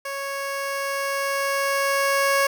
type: tone with level ramp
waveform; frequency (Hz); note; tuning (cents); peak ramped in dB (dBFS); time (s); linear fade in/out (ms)
15% pulse; 553; C#5; -4; -22 to -11; 0.05-2.47; 5
effects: none